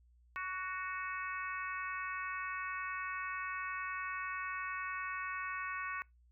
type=harmonic tone with a mistuned harmonic; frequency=370 Hz; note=F#4; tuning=in tune; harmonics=3 / 4 / 5 / 6 / 7; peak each=-41 / -43 / -45 / -47 / -48 dBFS; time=0.36-6.02 s; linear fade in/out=0 ms; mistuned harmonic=3; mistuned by=+19 cents; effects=noise-tail reverb RT60 0.2 s tail -24 dB re dry + added 60 Hz sine -63 dBFS peak until 6.31 s